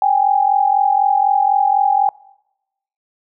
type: tone pair together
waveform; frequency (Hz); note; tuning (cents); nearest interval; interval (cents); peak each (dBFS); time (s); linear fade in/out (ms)
sine; 784 / 828; G5 / G#5; 0 / -5; minor second; 95; -14; 0.02-2.09; 2
effects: noise-tail reverb RT60 0.9 s tail -23 dB re dry